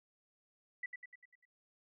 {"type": "tone with echo", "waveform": "sine", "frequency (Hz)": 1975.5, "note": "B6", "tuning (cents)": 0, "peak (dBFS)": -37, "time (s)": [0.83, 0.86], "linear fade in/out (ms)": 5, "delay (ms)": 99, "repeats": 6, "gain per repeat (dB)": -5, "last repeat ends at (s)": 1.454, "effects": []}